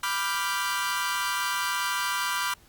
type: chord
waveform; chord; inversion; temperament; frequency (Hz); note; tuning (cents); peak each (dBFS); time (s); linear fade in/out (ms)
sawtooth; G dominant seventh; first; equal; 987.8 / 1174.7 / 1396.9 / 1568; B5 / D6 / F6 / G6; 0 / 0 / 0 / 0; -27 / -28 / -29 / -29; 0.03-2.54; 5
effects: pink hiss -57 dBFS RMS until 2.68 s + Opus 48 kbps